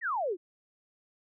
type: exponential sweep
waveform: sine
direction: down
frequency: 1975.5 to 325 Hz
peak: -28 dBFS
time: 0.01-0.37 s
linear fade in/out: 50 ms
effects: none